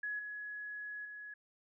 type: tone with level steps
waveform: sine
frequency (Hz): 1684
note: G#6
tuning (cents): +24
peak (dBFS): -36 / -41 / -45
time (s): 0.03-1.34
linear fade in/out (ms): 5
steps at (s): 0.19 / 1.05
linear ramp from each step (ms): 2
effects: none